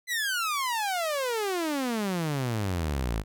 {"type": "exponential sweep", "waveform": "sawtooth", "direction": "down", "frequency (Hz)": [2038, 50], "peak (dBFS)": -23, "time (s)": [0.07, 3.24], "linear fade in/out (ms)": 50, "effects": []}